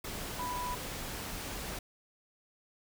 sine tone in noise, 987.8 Hz, B5, in tune, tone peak -35 dBFS, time 0.39-0.75 s, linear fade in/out 5 ms, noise pink, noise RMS -40 dBFS, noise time 0.04-1.79 s, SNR +2 dB, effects none

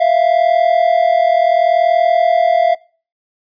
triangle tone pair together, 657.8 / 698.5 Hz, E5 / F5, -4 / 0 cents, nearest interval minor second, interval 104 cents, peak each -10 dBFS, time 0-2.75 s, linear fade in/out 10 ms, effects noise-tail reverb RT60 0.4 s tail -24 dB re dry + resampled to 11025 Hz

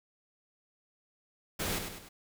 pink noise with echo, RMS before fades -34 dBFS, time 1.59-1.79 s, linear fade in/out 10 ms, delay 100 ms, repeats 3, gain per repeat -6 dB, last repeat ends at 2.09 s, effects none

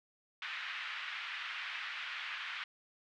pink band-pass noise, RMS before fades -42 dBFS, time 0.42-2.64 s, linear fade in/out 2 ms, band 1400 to 3200 Hz, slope 24 dB/octave, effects none

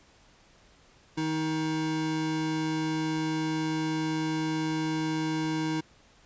square tone pair together, 157 / 315 Hz, D#3 / D#4, +16 / +21 cents, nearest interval octave, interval 1205 cents, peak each -34 / -29 dBFS, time 1.17-5.81 s, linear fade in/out 10 ms, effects pink hiss -59 dBFS RMS until 6.25 s + resampled to 16000 Hz

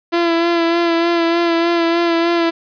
sawtooth tone with vibrato, 337.9 Hz, E4, 43 cents sharp, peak -9 dBFS, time 0.12-2.51 s, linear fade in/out 20 ms, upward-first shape sine, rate 3.3 Hz, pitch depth 26 cents each way, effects resampled to 11025 Hz + 8-bit

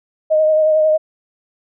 sine tone with vibrato, 622.3 Hz, D#5, in tune, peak -10 dBFS, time 0.3-0.98 s, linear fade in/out 20 ms, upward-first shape triangle, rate 11 Hz, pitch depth 27 cents each way, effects none

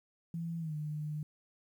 sine tone with pitch glide, 167 to 151.38 Hz, E3 to D#3, +23 to -47 cents, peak -35 dBFS, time 0.34-1.23 s, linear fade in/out 2 ms, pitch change -170 cents, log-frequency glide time 0.59-0.74 s, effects 11-bit

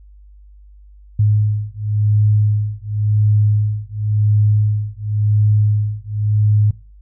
sine beating tone pair, 104.9 / 105.83 Hz, G#2 / G#2, +18 / +33 cents, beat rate 0.93 Hz, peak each -16 dBFS, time 1.19-6.71 s, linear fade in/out 5 ms, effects noise-tail reverb RT60 0.3 s tail -19 dB re dry + added 50 Hz sine -40 dBFS peak until 7.01 s

